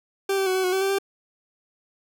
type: tone with pitch steps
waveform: 40% pulse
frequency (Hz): 391.3 / 386.8 / 372.7 / 376.9 / 365.4 / 382 / 389.6 / 393.3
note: G4 / G4 / F#4 / F#4 / F#4 / G4 / G4 / G4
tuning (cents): -3 / -23 / +13 / +32 / -22 / -45 / -11 / +6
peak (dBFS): -20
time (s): 0.29-0.986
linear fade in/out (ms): 5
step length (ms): 87
effects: none